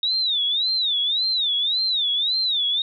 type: tone with vibrato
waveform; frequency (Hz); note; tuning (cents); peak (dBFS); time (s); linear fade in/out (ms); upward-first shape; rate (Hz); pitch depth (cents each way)
sine; 3729; A#7; 0; -19; 0.03-2.82; 2; sine; 1.8; 190
effects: none